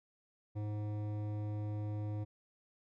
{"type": "tone with hard clipping", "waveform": "sine", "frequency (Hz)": 105.1, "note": "G#2", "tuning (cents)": 21, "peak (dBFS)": -38, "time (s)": [0.55, 2.25], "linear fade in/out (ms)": 20, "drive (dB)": 13, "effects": []}